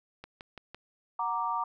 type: click train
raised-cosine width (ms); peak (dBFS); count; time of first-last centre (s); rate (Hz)
0.3; -27; 4; 0.24-0.746; 5.93
type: chord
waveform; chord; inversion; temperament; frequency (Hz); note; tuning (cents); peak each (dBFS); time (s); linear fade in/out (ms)
sine; Gb augmented; none; equal; 740 / 932.3 / 1174.7; Gb5 / Bb5 / D6; 0 / 0 / 0; -37 / -31 / -32; 1.19-1.64; 5
effects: none